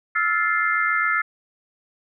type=chord; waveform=sine; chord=F major seventh; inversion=third; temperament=just; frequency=1309.6 / 1396.9 / 1746.1 / 2095 Hz; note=E6 / F6 / A6 / C7; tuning=-12 / 0 / -14 / +2 cents; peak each=-24 dBFS; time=0.15-1.22 s; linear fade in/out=10 ms; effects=none